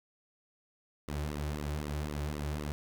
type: tone with flanger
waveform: sawtooth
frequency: 74.2 Hz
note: D2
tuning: 18 cents sharp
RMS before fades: -36 dBFS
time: 1.08-2.72 s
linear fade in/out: 0 ms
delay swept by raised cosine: 1.2 to 4.4 ms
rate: 3.9 Hz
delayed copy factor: -0.8
effects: none

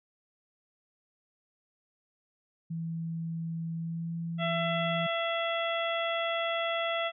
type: tone with pitch glide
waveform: sine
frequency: 164.81 to 167.21 Hz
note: E3 to E3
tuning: 0 to +25 cents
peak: -32 dBFS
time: 2.7-5.07 s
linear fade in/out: 10 ms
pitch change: +25 cents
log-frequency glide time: 3.75-4.14 s
type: harmonic tone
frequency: 670 Hz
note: E5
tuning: 28 cents sharp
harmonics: 1 / 2 / 3 / 4 / 5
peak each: -31 / -35 / -36 / -39 / -37 dBFS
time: 4.38-7.12 s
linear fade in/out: 50 ms
effects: none

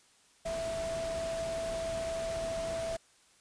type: tone in noise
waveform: sine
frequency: 659.3 Hz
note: E5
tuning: in tune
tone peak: -33 dBFS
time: 0.45-2.97 s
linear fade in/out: 10 ms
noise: pink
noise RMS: -42 dBFS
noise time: 0.45-2.97 s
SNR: +6 dB
effects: white hiss -64 dBFS RMS until 3.4 s + resampled to 22050 Hz

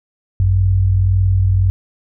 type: tone pair together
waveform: sine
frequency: 53.23 / 95 Hz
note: G#1 / F#2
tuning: +43 / +46 cents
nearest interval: minor seventh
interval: 1003 cents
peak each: -18 / -11 dBFS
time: 0.4-1.7 s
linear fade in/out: 0 ms
effects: none

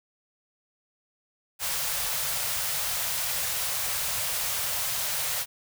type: band-stop noise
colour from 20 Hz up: white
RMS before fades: -29 dBFS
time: 1.59-5.46 s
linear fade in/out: 50 ms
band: 170 to 480 Hz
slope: 48 dB/octave
effects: none

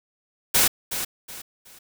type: noise with echo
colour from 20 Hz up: white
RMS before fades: -18 dBFS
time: 0.54-0.68 s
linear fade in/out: 10 ms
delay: 370 ms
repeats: 3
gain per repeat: -10 dB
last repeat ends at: 1.79 s
effects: none

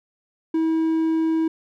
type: tone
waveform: triangle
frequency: 322.4 Hz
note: E4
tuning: 38 cents flat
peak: -16 dBFS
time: 0.54-1.48 s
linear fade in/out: 5 ms
effects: none

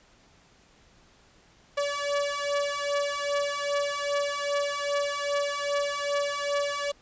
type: beating tone pair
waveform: sawtooth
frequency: 571 / 573.5 Hz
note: D5 / D5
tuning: -49 / -41 cents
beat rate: 2.5 Hz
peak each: -26 / -25 dBFS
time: 1.77-6.92 s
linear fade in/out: 10 ms
effects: pink hiss -59 dBFS RMS until 7.01 s + resampled to 16000 Hz

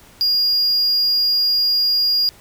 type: tone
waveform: triangle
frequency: 4840 Hz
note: D#8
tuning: 49 cents flat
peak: -13 dBFS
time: 0.21-2.29 s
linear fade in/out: 0 ms
effects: pink hiss -47 dBFS RMS until 2.4 s

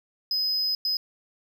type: tone bursts at uneven times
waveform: triangle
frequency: 5040 Hz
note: D#8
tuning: 21 cents sharp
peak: -22 dBFS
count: 2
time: 0.31-0.75 / 0.85-0.97 s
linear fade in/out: 2 ms
effects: 10-bit

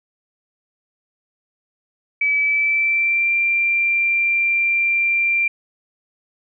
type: tone with pitch glide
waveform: sine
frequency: 2295 to 2369 Hz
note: D7 to D7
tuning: -40 to +14 cents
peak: -15 dBFS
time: 2.21-5.48 s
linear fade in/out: 5 ms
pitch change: +54 cents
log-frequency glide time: 2.38-3.33 s
effects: none

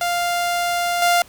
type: tone with level steps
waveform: sawtooth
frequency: 698.5 Hz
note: F5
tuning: in tune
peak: -15 / -10 dBFS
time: 0.01-1.22 s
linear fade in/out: 2 ms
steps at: 1.02 s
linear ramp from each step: 2 ms
effects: pink hiss -47 dBFS RMS until 1.28 s

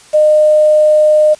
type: tone with quantisation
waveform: sine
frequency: 610 Hz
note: D#5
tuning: 34 cents flat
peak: -5 dBFS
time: 0.13-1.35 s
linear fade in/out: 20 ms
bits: 5
effects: white hiss -41 dBFS RMS until 1.39 s + resampled to 22050 Hz

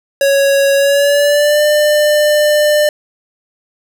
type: tone with pitch glide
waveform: square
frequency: 554.4 to 597.6 Hz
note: C#5 to D5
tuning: 0 to +30 cents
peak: -9 dBFS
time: 0.21-2.89 s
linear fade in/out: 2 ms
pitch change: +130 cents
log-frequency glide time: 0.75-1.62 s
effects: none

